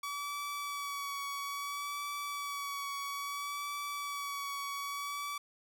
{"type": "tone with vibrato", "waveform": "sawtooth", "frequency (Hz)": 1139, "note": "C#6", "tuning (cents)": 47, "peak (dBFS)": -33, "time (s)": [0.03, 5.38], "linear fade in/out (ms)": 5, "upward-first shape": "sine", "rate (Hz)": 0.6, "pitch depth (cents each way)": 21, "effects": []}